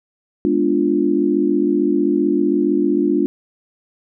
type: chord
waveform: sine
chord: G# diminished seventh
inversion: none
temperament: equal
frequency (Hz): 207.7 / 246.9 / 293.7 / 349.2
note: G#3 / B3 / D4 / F4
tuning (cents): 0 / 0 / 0 / 0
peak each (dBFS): -22 / -23 / -17 / -18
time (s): 0.45-3.26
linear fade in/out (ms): 0
effects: none